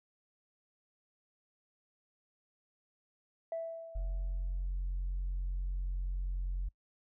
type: tone with exponential decay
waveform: sine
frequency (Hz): 659.3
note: E5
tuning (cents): 0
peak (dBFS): -32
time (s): 3.52-4.67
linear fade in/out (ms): 2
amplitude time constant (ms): 250
type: tone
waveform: sine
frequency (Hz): 45.1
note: F#1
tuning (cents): -44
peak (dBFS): -31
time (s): 3.95-6.69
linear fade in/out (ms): 10
effects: noise-tail reverb RT60 0.1 s tail -25 dB re dry + tanh soft clip ceiling -30 dBFS